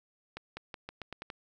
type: accelerating click train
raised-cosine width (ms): 0.3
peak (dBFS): -24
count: 8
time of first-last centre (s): 0.37-1.302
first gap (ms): 200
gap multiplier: 0.86
effects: none